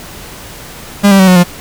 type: tone with pitch steps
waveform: 45% pulse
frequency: 201.9 / 195.25 / 188.82 / 182.59 / 176.58 Hz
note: G#3 / G3 / F#3 / F#3 / F3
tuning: -49 / -7 / +35 / -23 / +19 cents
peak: -3 dBFS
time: 1.03-1.44 s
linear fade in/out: 20 ms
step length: 82 ms
effects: pink hiss -30 dBFS RMS until 1.6 s